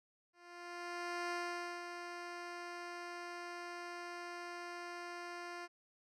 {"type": "tone with ADSR envelope", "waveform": "10% pulse", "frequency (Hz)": 349.2, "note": "F4", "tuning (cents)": 0, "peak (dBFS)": -29, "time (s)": [0.33, 5.68], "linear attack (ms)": 980, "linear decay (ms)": 510, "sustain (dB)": -7, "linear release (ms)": 36, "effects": ["low-pass 6000 Hz 12 dB/octave"]}